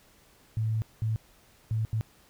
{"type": "tone bursts at uneven times", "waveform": "sine", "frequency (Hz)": 110.4, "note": "A2", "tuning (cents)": 6, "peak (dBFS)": -25, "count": 4, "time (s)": [[0.57, 0.82], [1.02, 1.16], [1.71, 1.85], [1.93, 2.01]], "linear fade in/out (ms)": 0, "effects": ["pink hiss -60 dBFS RMS until 2.29 s"]}